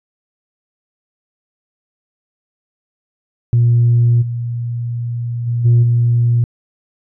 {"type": "tone with level steps", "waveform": "sine", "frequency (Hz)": 118.9, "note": "A#2", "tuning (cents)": 35, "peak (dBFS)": [-7, -18, -14, -5, -9], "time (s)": [3.53, 6.44], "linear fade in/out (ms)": 0, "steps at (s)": [4.21, 5.46, 5.64, 5.82], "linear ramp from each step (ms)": 20, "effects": ["tanh soft clip ceiling -5 dBFS"]}